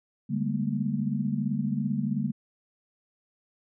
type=tone cluster; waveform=sine; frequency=144.4 / 196.6 / 211.9 / 234.8 Hz; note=D3 / G3 / G#3 / A#3; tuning=-29 / +5 / +35 / +13 cents; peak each=-31 dBFS; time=0.29-2.32 s; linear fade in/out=20 ms; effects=none